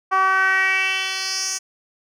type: tone with band-pass filter sweep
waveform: 10% pulse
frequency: 380.7 Hz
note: F#4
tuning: 49 cents sharp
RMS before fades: -20 dBFS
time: 0.11-1.59 s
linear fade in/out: 20 ms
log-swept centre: 1000 to 6900 Hz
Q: 3.4
effects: none